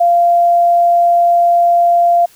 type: tone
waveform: sine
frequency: 692 Hz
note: F5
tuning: 16 cents flat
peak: -7 dBFS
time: 0-2.26 s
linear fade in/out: 10 ms
effects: white hiss -46 dBFS RMS until 2.35 s